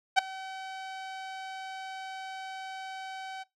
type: tone with ADSR envelope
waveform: sawtooth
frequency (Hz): 763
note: G5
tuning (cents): -47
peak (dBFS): -12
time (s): 0.16-3.44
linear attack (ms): 26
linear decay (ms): 7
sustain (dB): -22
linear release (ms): 20
effects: noise-tail reverb RT60 0.2 s tail -22 dB re dry + low-pass 5000 Hz 12 dB/octave